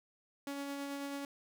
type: tone with tremolo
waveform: sawtooth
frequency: 280.7 Hz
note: C#4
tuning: 22 cents sharp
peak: -34 dBFS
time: 0.47-1.25 s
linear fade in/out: 2 ms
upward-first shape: sine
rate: 9.2 Hz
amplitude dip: 25%
effects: none